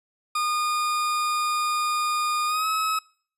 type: tone with pitch glide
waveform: 40% pulse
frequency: 1220 to 1283.6 Hz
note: D#6 to E6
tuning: -34 to -46 cents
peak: -22 dBFS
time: 0.35-2.99 s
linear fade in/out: 5 ms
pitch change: +88 cents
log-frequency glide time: 2.47-2.66 s
effects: noise-tail reverb RT60 0.5 s tail -24 dB re dry + resampled to 32000 Hz